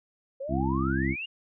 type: exponential sweep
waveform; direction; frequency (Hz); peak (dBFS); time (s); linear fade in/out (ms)
sine; up; 520 to 2896; -32; 0.4-1.26; 10
type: harmonic tone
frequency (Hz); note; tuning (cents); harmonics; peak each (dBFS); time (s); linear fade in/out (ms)
66.8; C2; +36; 1 / 2 / 3 / 4 / 5; -31 / -31 / -31 / -31 / -31; 0.48-1.16; 50
effects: none